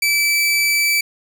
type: tone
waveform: sawtooth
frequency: 2314 Hz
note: D7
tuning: 26 cents flat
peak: -11 dBFS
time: 0.02-1.01 s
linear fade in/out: 5 ms
effects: none